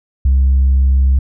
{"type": "tone", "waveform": "sine", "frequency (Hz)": 66.6, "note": "C2", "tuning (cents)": 31, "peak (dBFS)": -6, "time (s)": [0.25, 1.19], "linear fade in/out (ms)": 5, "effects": ["tanh soft clip ceiling -6 dBFS"]}